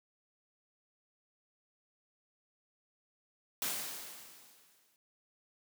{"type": "noise with exponential decay", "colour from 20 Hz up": "white", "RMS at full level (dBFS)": -34, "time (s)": [3.62, 4.96], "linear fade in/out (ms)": 1, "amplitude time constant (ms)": 290, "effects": ["high-pass 150 Hz 12 dB/octave"]}